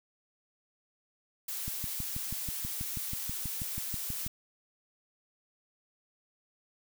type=noise; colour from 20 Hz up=blue; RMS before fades=-37 dBFS; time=1.48-4.28 s; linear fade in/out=5 ms
type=click train; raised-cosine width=5 ms; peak=-26 dBFS; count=17; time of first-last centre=1.68-4.265 s; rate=6.19 Hz
effects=none